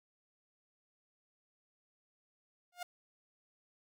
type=tone with exponential growth; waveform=sawtooth; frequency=710 Hz; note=F5; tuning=28 cents sharp; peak=-33 dBFS; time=2.72-2.83 s; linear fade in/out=5 ms; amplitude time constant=22 ms; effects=none